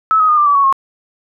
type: tone with pitch steps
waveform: sine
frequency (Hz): 1300 / 1260.8 / 1222.8 / 1185.9 / 1150.2 / 1115.5 / 1081.9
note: E6 / D#6 / D#6 / D6 / D6 / C#6 / C#6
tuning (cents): -24 / +23 / -30 / +16 / -36 / +11 / -42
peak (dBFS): -8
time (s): 0.11-0.726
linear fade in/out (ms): 0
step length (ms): 88
effects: none